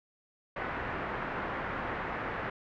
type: low-pass noise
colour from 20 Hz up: white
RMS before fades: -36 dBFS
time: 0.56-2.5 s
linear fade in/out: 5 ms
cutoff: 1800 Hz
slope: 24 dB/octave
effects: none